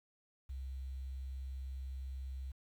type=tone with quantisation; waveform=sine; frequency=65.8 Hz; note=C2; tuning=10 cents sharp; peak=-40 dBFS; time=0.49-2.52 s; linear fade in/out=10 ms; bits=11; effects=none